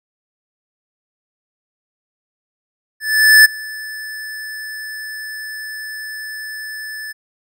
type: tone with ADSR envelope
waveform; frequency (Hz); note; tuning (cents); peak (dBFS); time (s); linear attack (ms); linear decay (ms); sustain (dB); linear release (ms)
square; 1745; A6; -15; -4; 3-7.13; 450; 14; -23; 18
effects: none